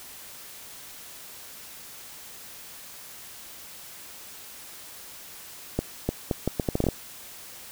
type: accelerating click train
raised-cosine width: 2 ms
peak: -10 dBFS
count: 11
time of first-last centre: 5.79-6.887 s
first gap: 300 ms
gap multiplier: 0.74
effects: white hiss -44 dBFS RMS until 7.71 s